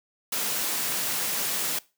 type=high-pass noise; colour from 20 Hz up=white; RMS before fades=-28 dBFS; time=0.32-1.79 s; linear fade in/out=5 ms; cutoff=130 Hz; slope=48 dB/octave; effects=noise-tail reverb RT60 0.3 s tail -21 dB re dry